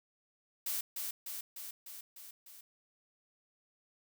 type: noise with echo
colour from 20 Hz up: blue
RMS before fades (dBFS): -36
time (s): 0.66-0.81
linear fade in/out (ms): 5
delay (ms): 300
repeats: 6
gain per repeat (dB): -3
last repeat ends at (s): 2.61
effects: none